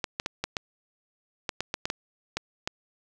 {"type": "clicks", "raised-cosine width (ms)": 0.2, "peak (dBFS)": -11, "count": 12, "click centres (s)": [0.042, 0.199, 0.261, 0.44, 0.568, 1.492, 1.606, 1.741, 1.855, 1.901, 2.37, 2.675], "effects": []}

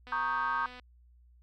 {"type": "click train", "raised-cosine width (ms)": 0.3, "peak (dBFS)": -33, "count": 182, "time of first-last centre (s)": [0.07, 0.797], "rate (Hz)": 249}
{"type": "chord", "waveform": "sine", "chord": "Eb dominant seventh", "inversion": "second", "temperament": "equal", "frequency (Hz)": [932.3, 1108.7, 1244.5, 1568], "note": ["Bb5", "Db6", "Eb6", "G6"], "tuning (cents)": [0, 0, 0, 0], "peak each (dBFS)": -34, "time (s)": [0.12, 0.66], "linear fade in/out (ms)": 2}
{"effects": ["added 60 Hz sine -57 dBFS peak until 1.42 s"]}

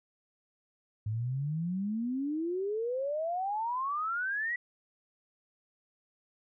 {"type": "exponential sweep", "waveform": "sine", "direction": "up", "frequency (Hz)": [104, 1972], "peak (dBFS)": -30, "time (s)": [1.06, 4.56], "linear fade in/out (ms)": 5, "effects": []}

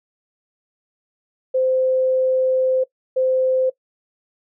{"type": "tone bursts at uneven times", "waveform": "sine", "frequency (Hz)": 518, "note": "C5", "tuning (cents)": -17, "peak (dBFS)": -15, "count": 2, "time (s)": [[1.54, 2.84], [3.16, 3.7]], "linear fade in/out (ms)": 10, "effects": ["noise-tail reverb RT60 0.1 s tail -20 dB re dry"]}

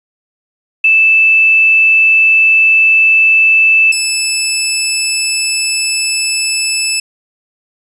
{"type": "tone pair in turn", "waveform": ["sine", "15% pulse"], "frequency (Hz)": [2635, 2625], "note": ["E7", "E7"], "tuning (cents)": [-1, -8], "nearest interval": "unison", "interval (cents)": 7, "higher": "first", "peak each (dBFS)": -5, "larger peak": "neither", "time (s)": [[0.84, 3.92], [3.92, 7]], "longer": "neither", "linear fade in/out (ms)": 5, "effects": ["resampled to 24000 Hz", "7-bit"]}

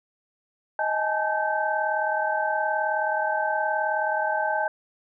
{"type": "tone cluster", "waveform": "sine", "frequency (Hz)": [626, 832, 871, 1549], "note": ["D#5", "G#5", "A5", "G6"], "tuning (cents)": [10, 3, -18, -21], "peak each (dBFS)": -28, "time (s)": [0.79, 4.68], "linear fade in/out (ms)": 2, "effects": []}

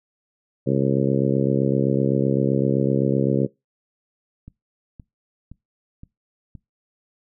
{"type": "harmonic tone", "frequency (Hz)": 67.8, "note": "C#2", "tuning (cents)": -38, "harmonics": [2, 3, 4, 5, 6, 7, 8], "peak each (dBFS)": [-22, -24, -25, -26, -27, -27, -28], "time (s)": [0.66, 3.47], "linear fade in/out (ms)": 20}
{"type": "click train", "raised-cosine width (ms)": 5, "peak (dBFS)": -27, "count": 5, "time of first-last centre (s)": [4.48, 6.553], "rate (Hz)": 1.93}
{"effects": ["noise-tail reverb RT60 0.2 s tail -22 dB re dry"]}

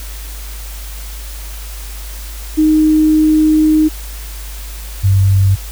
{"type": "tone pair in turn", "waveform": "sine", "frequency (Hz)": [310, 97.14], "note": ["D#4", "G2"], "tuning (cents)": [-6, -15], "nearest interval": "octave + minor sixth", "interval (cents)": 2009, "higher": "first", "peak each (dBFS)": -7, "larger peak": "neither", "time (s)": [[2.57, 3.89], [5.03, 5.56]], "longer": "first", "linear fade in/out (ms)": 20, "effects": ["added 51 Hz sine -25 dBFS peak until 5.71 s", "white hiss -33 dBFS RMS until 5.71 s"]}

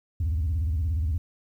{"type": "tone with vibrato", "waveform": "sine", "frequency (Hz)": 79.1, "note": "D#2", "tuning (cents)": 29, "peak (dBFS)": -21, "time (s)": [0.2, 1.18], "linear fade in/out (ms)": 5, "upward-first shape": "square", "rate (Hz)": 17, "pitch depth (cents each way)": 190, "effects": ["tanh soft clip ceiling -21 dBFS", "10-bit"]}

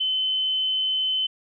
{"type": "tone", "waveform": "sine", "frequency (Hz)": 3051, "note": "G7", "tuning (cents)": -48, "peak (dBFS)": -21, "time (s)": [0, 1.27], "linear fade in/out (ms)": 10, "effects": []}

